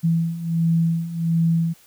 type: beating tone pair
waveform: sine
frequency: 164.81 / 166.21 Hz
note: E3 / E3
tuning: 0 / +15 cents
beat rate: 1.4 Hz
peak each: -23 / -19 dBFS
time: 0.03-1.74 s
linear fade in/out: 20 ms
effects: white hiss -53 dBFS RMS until 1.86 s